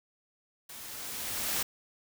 white noise with level ramp, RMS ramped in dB -46 to -30 dBFS, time 0.69-1.63 s, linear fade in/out 5 ms, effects none

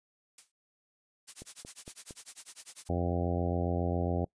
blue noise with exponential decay, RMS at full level -44 dBFS, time 0.38-0.52 s, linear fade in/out 5 ms, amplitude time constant 30 ms
blue noise with tremolo, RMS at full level -41 dBFS, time 1.27-2.89 s, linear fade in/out 20 ms, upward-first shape sine, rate 10 Hz, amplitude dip 100%
click train, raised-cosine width 2 ms, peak -32 dBFS, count 4, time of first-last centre 1.42-2.108 s, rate 4.36 Hz
harmonic tone, 87.31 Hz, F2, in tune, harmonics 1 / 2 / 3 / 4 / 5 / 6 / 7 / 8 / 9, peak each -32 / -35 / -37 / -38 / -39 / -40 / -40 / -41 / -42 dBFS, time 2.89-4.25 s, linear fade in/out 5 ms
effects noise-tail reverb RT60 0.1 s tail -23 dB re dry + resampled to 22050 Hz

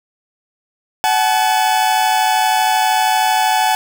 40% pulse tone pair together, 748 / 860.8 Hz, F#5 / A5, +19 / -38 cents, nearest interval major second, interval 243 cents, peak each -15 / -14 dBFS, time 1.04-3.75 s, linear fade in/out 0 ms, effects none

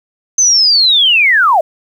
sine linear sweep, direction down, 6272 to 587.3 Hz, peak -6 dBFS, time 0.38-1.61 s, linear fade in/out 5 ms, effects 7-bit

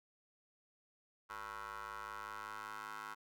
20% pulse ring-modulated tone, 105.2 Hz, G#2, 23 cents sharp, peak -37 dBFS, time 1.29-3.15 s, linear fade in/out 20 ms, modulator 1210 Hz, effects none

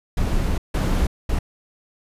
brown noise bursts at uneven times, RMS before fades -20 dBFS, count 3, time 0.17-0.58 / 0.74-1.07 / 1.29-1.39 s, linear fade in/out 5 ms, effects resampled to 32000 Hz

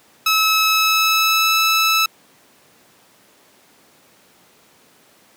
15% pulse tone with pitch glide, 1295 to 1310 Hz, E6 to E6, -31 to -11 cents, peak -7 dBFS, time 0.26-2.06 s, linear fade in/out 5 ms, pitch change +20 cents, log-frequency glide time 0.69-1.56 s, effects pink hiss -52 dBFS RMS until 5.36 s + high-pass 200 Hz 12 dB/octave

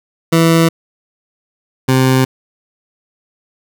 20% pulse tone pair in turn, 164.81 / 130.58 Hz, E3 / C3, 0 / -3 cents, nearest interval major third, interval 403 cents, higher first, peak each -3 / -4 dBFS, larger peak first, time 0.32-0.69 / 1.88-2.25 s, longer neither, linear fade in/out 10 ms, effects none

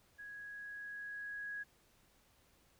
sine tone with level ramp, 1661.2 Hz, G#6, in tune, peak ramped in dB -47 to -40 dBFS, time 0.18-1.64 s, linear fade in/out 20 ms, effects pink hiss -70 dBFS RMS until 2.79 s

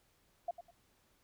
sine tone with echo, 691 Hz, F5, 19 cents flat, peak -33 dBFS, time 0.48-0.51 s, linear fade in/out 5 ms, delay 100 ms, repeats 2, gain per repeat -12 dB, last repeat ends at 0.71 s, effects pink hiss -72 dBFS RMS until 1.23 s

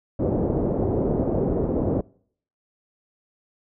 white low-pass noise, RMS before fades -23 dBFS, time 0.19-2.01 s, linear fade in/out 5 ms, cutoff 520 Hz, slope 24 dB/octave, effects noise-tail reverb RT60 0.6 s tail -25 dB re dry

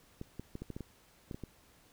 clicks, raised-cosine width 3 ms, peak -28 dBFS, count 10, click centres 0.214 / 0.396 / 0.554 / 0.62 / 0.703 / 0.765 / 0.807 / 1.312 / 1.345 / 1.437 s, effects pink hiss -64 dBFS RMS until 1.92 s

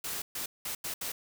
white noise bursts at uneven times, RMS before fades -36 dBFS, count 5, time 0.04-0.22 / 0.35-0.46 / 0.65-0.75 / 0.84-0.94 / 1.01-1.12 s, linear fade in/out 5 ms, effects none

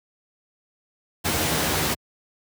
pink noise with comb filter, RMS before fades -23 dBFS, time 1.24-1.95 s, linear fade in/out 20 ms, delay 13 ms, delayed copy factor +0.55, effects high-pass 80 Hz 12 dB/octave

